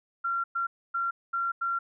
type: tone bursts at uneven times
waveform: sine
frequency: 1373 Hz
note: F6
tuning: 30 cents flat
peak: -26 dBFS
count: 5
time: 0.24-0.44 / 0.55-0.67 / 0.94-1.11 / 1.33-1.52 / 1.61-1.79 s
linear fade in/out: 10 ms
effects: none